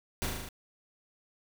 pink noise with echo, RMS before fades -32 dBFS, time 0.22-0.26 s, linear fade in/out 0 ms, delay 38 ms, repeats 6, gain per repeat -2 dB, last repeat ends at 0.488 s, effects none

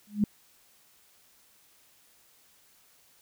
sine tone with exponential growth, 207.7 Hz, G#3, in tune, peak -17 dBFS, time 0.07-0.24 s, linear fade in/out 2 ms, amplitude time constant 35 ms, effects white hiss -62 dBFS RMS until 3.21 s

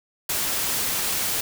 white noise, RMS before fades -25 dBFS, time 0.29-1.41 s, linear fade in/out 5 ms, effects none

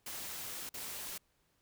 white noise with dropouts, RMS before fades -43 dBFS, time 0.06-1.18 s, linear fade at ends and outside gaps 5 ms, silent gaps 0.692-0.74 s, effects pink hiss -75 dBFS RMS until 1.61 s

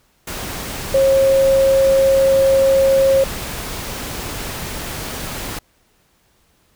sine tone in noise, 540 Hz, C#5, 45 cents flat, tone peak -10 dBFS, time 0.94-3.24 s, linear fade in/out 5 ms, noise pink, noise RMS -27 dBFS, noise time 0.27-5.59 s, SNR +14 dB, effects pink hiss -59 dBFS RMS until 6.75 s

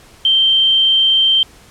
sine tone, 3136 Hz, G7, in tune, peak -9 dBFS, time 0.25-1.43 s, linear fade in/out 2 ms, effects pink hiss -44 dBFS RMS until 1.7 s + low-pass 11000 Hz 12 dB/octave

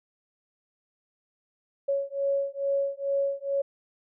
sine beating tone pair, 554.4 / 556.7 Hz, C#5 / C#5, 0 / +7 cents, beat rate 2.3 Hz, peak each -28 dBFS, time 1.88-3.62 s, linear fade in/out 10 ms, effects none

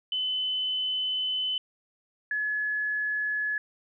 sine tone pair in turn, 3026 / 1702.9 Hz, F#7 / G#6, +38 / +43 cents, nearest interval minor seventh, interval 995 cents, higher first, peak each -26 dBFS, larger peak neither, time 0.12-1.58 / 2.31-3.58 s, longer first, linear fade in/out 2 ms, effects none

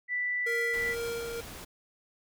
sine tone, 1975.5 Hz, B6, in tune, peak -28 dBFS, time 0.08-0.96 s, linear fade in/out 50 ms
square tone with tremolo, 466.6 Hz, A#4, 2 cents sharp, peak -32 dBFS, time 0.46-1.41 s, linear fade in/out 10 ms, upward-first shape sine, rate 2.1 Hz, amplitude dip 40%
pink noise, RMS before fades -44 dBFS, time 0.73-1.65 s, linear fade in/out 10 ms
effects none

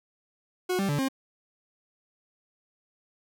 40% pulse tone with pitch steps, 365.3 / 196 / 144.9 / 267.3 Hz, F#4 / G3 / D3 / C4, -22 / 0 / -23 / +37 cents, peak -24 dBFS, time 0.69-1.086 s, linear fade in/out 10 ms, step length 99 ms, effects none

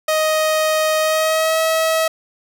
sawtooth tone with pitch glide, 625 to 643.3 Hz, D#5 to E5, +8 to -42 cents, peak -11 dBFS, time 0.08-2.08 s, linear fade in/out 5 ms, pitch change +50 cents, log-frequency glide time 1-1.6 s, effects none

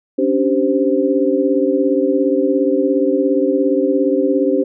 sine tone cluster, 274.3 / 291.5 / 388.2 / 519 Hz, C#4 / D4 / G4 / C5, -18 / -13 / -17 / -14 cents, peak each -18 dBFS, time 0.18-4.64 s, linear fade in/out 10 ms, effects none

